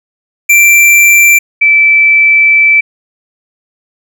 square / sine tone pair in turn, 2351 / 2320 Hz, D7 / D7, +1 / -22 cents, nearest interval unison, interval 23 cents, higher first, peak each -3 dBFS, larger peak neither, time 0.49-1.39 / 1.61-2.81 s, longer second, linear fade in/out 10 ms, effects none

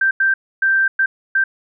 sine tone bursts at uneven times, 1568 Hz, G6, in tune, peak -12 dBFS, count 5, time 0.01-0.11 / 0.2-0.34 / 0.62-0.88 / 0.99-1.06 / 1.35-1.44 s, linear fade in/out 5 ms, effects none

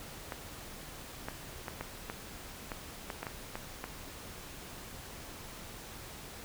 clicks, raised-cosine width 0.5 ms, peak -22 dBFS, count 11, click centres 0.322 / 1.285 / 1.682 / 1.81 / 2.099 / 2.718 / 3.102 / 3.23 / 3.268 / 3.555 / 3.841 s, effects pink hiss -47 dBFS RMS until 6.44 s

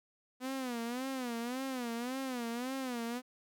sawtooth tone with vibrato, 248.9 Hz, B3, 14 cents sharp, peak -32 dBFS, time 0.4-3.22 s, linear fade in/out 50 ms, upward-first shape sine, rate 1.8 Hz, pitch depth 130 cents each way, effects none

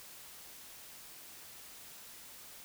silence, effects white hiss -52 dBFS RMS until 2.64 s

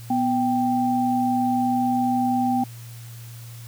sine tone pair together, 246.9 / 784 Hz, B3 / G5, 0 / 0 cents, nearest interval octave + minor sixth, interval 2000 cents, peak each -21 / -22 dBFS, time 0.1-2.64 s, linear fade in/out 5 ms, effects added 117 Hz sine -37 dBFS peak until 3.67 s + white hiss -47 dBFS RMS until 3.67 s

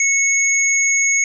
sine tone pair together, 2200 / 6593 Hz, C#7 / G#8, -14 / -14 cents, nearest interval octave + perfect fifth, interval 1900 cents, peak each -16 dBFS, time 0-1.24 s, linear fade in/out 2 ms, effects none

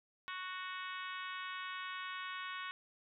harmonic tone, 370 Hz, F#4, in tune, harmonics 3 / 4 / 5 / 6 / 7 / 8 / 9 / 10, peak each -45 / -47 / -49 / -51 / -52 / -53 / -54 / -55 dBFS, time 0.28-2.71 s, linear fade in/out 0 ms, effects none

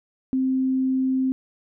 sine tone, 261.6 Hz, C4, in tune, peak -19 dBFS, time 0.33-1.32 s, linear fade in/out 0 ms, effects none

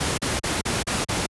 pink noise bursts, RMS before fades -24 dBFS, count 6, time 0-1.265 s, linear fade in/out 10 ms, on 180 ms, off 37 ms, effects high-pass 60 Hz 12 dB/octave + resampled to 24000 Hz

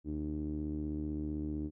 sawtooth tone with low-pass filter, 75.7 Hz, D#2, 47 cents flat, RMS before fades -37 dBFS, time 0.04-1.71 s, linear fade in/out 50 ms, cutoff 310 Hz, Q 5.9, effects none

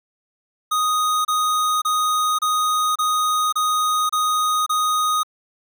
square tone bursts, 1244.5 Hz, D#6, in tune, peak -18 dBFS, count 8, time 0.71-5.233 s, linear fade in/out 10 ms, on 540 ms, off 29 ms, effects none

